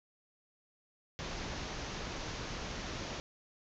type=low-pass noise; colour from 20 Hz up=pink; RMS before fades=-41 dBFS; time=1.19-3.2 s; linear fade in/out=0 ms; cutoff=6700 Hz; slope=96 dB/octave; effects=none